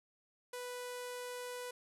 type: tone with low-pass filter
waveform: sawtooth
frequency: 493.9 Hz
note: B4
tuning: in tune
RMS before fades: -44 dBFS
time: 0.53-1.71 s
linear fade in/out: 5 ms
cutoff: 11000 Hz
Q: 1.9
effects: none